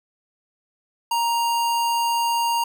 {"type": "tone", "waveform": "square", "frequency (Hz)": 935, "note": "A#5", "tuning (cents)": 5, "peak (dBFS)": -20, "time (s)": [1.11, 2.64], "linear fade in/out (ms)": 5, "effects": []}